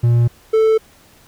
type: tone pair in turn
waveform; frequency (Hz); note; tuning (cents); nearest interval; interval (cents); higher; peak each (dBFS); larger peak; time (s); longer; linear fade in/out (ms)
triangle; 118.8 / 440.8; A#2 / A4; +33 / +3; octave + major seventh; 2270; second; -8 / -8; neither; 0.03-0.28 / 0.53-0.78; neither; 10
effects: pink hiss -49 dBFS RMS until 1.27 s